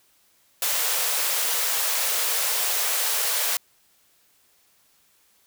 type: high-pass noise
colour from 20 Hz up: white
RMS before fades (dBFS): -24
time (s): 0.62-3.57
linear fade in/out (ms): 2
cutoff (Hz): 430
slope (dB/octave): 96
effects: white hiss -62 dBFS RMS until 5.46 s